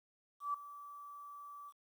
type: tone with ADSR envelope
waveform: sine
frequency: 1156 Hz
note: D6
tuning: 28 cents flat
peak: -32 dBFS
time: 0.4-1.73 s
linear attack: 140 ms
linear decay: 5 ms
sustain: -16 dB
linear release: 48 ms
effects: 11-bit